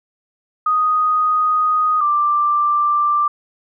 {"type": "tone pair in turn", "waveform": "sine", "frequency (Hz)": [1244.5, 1180.1], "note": ["D#6", "D6"], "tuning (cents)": [0, 8], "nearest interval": "minor second", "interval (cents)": 92, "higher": "first", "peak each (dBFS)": -13, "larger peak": "neither", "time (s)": [[0.66, 2.01], [2.01, 3.28]], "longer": "first", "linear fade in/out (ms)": 5, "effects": []}